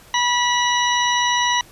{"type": "harmonic tone", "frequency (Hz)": 974, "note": "B5", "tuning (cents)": -24, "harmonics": [1, 2, 3, 4, 6], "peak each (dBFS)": [-19, -22, -24, -25, -27], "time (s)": [0.14, 1.61], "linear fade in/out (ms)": 2, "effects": ["pink hiss -47 dBFS RMS until 1.71 s", "resampled to 32000 Hz"]}